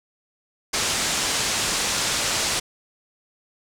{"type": "low-pass noise", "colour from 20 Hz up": "white", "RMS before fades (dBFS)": -24, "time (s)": [0.73, 2.6], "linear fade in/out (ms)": 10, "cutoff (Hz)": 8200, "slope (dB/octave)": 24, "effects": []}